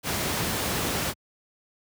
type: noise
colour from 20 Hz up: pink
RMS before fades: -27 dBFS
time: 0.03-1.14 s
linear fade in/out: 50 ms
effects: high-pass 80 Hz 12 dB/octave